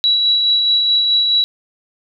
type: tone with tremolo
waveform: sine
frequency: 3911 Hz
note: B7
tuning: 18 cents flat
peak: -10 dBFS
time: 0.04-1.44 s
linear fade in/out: 0 ms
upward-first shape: sine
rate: 4.7 Hz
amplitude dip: 30%
effects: none

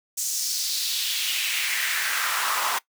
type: noise with high-pass filter sweep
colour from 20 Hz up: pink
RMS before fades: -26 dBFS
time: 0.17-2.79 s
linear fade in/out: 10 ms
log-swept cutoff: 6800 to 930 Hz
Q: 2.5
effects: noise-tail reverb RT60 0.1 s tail -19 dB re dry

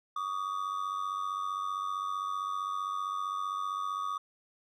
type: ring-modulated tone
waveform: triangle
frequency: 1184 Hz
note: D6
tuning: 14 cents sharp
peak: -27 dBFS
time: 0.16-4.18 s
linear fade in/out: 5 ms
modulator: 47.7 Hz
effects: none

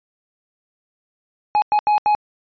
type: tone bursts at uneven times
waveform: triangle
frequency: 839 Hz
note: G#5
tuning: 17 cents sharp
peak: -11 dBFS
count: 4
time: 1.55-1.62 / 1.72-1.79 / 1.87-1.98 / 2.06-2.15 s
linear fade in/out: 0 ms
effects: resampled to 11025 Hz

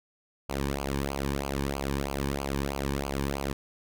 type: tone with flanger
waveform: sawtooth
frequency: 69.3 Hz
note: C#2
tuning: in tune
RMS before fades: -31 dBFS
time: 0.49-3.53 s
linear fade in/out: 5 ms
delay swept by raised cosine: 0.53 to 1.53 ms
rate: 3.1 Hz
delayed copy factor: -0.8
effects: none

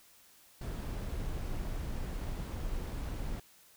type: noise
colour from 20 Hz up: brown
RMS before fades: -37 dBFS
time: 0.61-3.4 s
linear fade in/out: 5 ms
effects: white hiss -61 dBFS RMS until 3.76 s

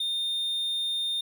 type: tone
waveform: triangle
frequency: 3640 Hz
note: A#7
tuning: 42 cents flat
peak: -25 dBFS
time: 0-1.21 s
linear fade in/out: 5 ms
effects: none

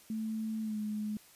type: tone with pitch glide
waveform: sine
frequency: 220 to 212 Hz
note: A3 to G#3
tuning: 0 to +36 cents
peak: -33 dBFS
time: 0.1-1.17 s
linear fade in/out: 2 ms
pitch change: -64 cents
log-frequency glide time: 0.62-0.78 s
effects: white hiss -59 dBFS RMS until 1.35 s + resampled to 32000 Hz

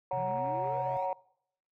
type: chord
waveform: sine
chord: F# major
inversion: second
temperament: equal with one note detuned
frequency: 554.4 / 740 / 936.6 Hz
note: C#5 / F#5 / A#5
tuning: 0 / 0 / +8 cents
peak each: -33 / -33 / -33 dBFS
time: 0.11-1.13 s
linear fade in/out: 2 ms
type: tone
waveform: triangle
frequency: 130.81 Hz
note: C3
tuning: in tune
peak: -38 dBFS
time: 0.13-0.97 s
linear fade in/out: 0 ms
type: exponential sweep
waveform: triangle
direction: up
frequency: 158.7 to 838 Hz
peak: -39 dBFS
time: 0.17-1.06 s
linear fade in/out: 5 ms
effects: noise-tail reverb RT60 0.7 s tail -22 dB re dry + tanh soft clip ceiling -23 dBFS

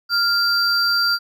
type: tone pair together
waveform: triangle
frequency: 1396.9 / 4699 Hz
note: F6 / D8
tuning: 0 / 0 cents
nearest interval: octave + major sixth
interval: 2100 cents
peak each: -17 / -17 dBFS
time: 0.09-1.19 s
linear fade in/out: 50 ms
effects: none

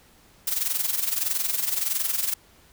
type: noise with amplitude modulation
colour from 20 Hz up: blue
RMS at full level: -23 dBFS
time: 0.47-2.34 s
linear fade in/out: 5 ms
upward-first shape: sine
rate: 21.6 Hz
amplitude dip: 70%
effects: pink hiss -56 dBFS RMS until 2.72 s

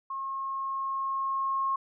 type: tone with level ramp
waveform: sine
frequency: 1080 Hz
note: C#6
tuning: 45 cents flat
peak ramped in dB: -32 to -25 dBFS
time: 0.1-1.76 s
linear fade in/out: 5 ms
effects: none

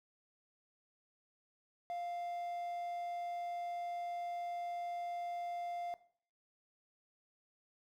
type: tone with quantisation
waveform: triangle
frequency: 698.5 Hz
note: F5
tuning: in tune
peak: -36 dBFS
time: 1.9-5.94 s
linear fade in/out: 0 ms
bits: 11
effects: noise-tail reverb RT60 0.5 s tail -17 dB re dry

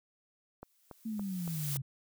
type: noise with exponential growth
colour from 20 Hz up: blue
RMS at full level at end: -36 dBFS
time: 0.62-1.77 s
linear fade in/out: 1 ms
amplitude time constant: 250 ms
type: click train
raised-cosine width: 1 ms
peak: -31 dBFS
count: 5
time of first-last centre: 0.63-1.76 s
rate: 3.54 Hz
type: exponential sweep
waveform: sine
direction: down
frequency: 227.7 to 132 Hz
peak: -34 dBFS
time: 1.05-1.82 s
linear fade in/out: 10 ms
effects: none

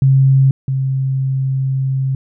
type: tone pair in turn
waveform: sine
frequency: 134.5 / 133.49 Hz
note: C3 / C3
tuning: +48 / +35 cents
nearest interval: unison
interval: 13 cents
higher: first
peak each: -7 / -14 dBFS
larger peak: first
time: 0.02-0.51 / 0.68-2.15 s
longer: second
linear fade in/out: 2 ms
effects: none

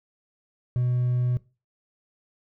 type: tone with hard clipping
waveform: triangle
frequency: 123.8 Hz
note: B2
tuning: 5 cents sharp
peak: -22 dBFS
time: 0.76-1.37 s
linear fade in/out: 0 ms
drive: 5 dB
effects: noise-tail reverb RT60 0.3 s tail -20 dB re dry

